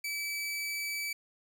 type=tone; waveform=sawtooth; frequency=2302 Hz; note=D7; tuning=35 cents flat; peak=-30 dBFS; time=0.04-1.13 s; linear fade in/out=5 ms; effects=none

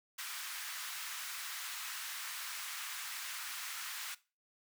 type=high-pass noise; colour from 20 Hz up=pink; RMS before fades=-43 dBFS; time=0.18-4.15 s; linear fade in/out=10 ms; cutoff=1200 Hz; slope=24 dB/octave; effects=noise-tail reverb RT60 0.3 s tail -18 dB re dry

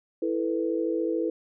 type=chord; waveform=sine; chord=E suspended fourth; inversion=none; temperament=equal; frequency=329.6 / 440 / 493.9 Hz; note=E4 / A4 / B4; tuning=0 / 0 / 0 cents; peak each=-27 / -30 / -30 dBFS; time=0.22-1.3 s; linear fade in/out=5 ms; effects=none

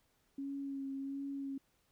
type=tone with vibrato; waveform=sine; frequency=274.8 Hz; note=C#4; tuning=15 cents flat; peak=-38 dBFS; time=0.38-1.58 s; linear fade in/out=5 ms; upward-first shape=sine; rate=1.4 Hz; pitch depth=22 cents each way; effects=pink hiss -75 dBFS RMS until 1.91 s

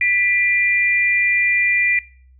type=tone pair together; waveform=sine; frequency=1975.5 / 2385 Hz; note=B6 / D7; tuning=0 / +26 cents; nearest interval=minor third; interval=326 cents; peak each=-17 dBFS; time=0.01-1.99 s; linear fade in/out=2 ms; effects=noise-tail reverb RT60 0.5 s tail -22 dB re dry + added 64 Hz sine -46 dBFS peak until 2.39 s

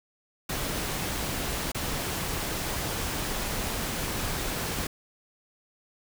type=noise with dropouts; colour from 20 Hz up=pink; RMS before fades=-31 dBFS; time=0.49-4.87 s; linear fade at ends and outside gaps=5 ms; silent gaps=1.719-1.746 s; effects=none

